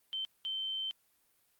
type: tone bursts at uneven times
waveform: sine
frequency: 3100 Hz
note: G7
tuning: 20 cents flat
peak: -34 dBFS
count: 2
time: 0.13-0.25 / 0.45-0.91 s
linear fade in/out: 0 ms
effects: white hiss -72 dBFS RMS until 1.59 s + Opus 32 kbps